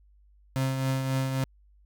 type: tone with tremolo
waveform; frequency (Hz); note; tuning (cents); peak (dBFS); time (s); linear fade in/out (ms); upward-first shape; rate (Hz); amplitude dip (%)
35% pulse; 132.8; C3; +26; -22; 0.56-1.44; 0; triangle; 3.7; 45
effects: added 50 Hz sine -56 dBFS peak until 1.85 s